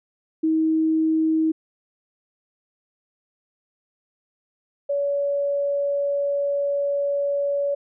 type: tone pair in turn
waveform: sine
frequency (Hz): 318.1 / 566.8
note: D#4 / C#5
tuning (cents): +38 / +38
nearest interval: minor seventh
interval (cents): 1000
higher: second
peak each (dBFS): -17 / -20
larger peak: first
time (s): 0.43-1.52 / 4.89-7.75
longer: second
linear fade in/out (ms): 10
effects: none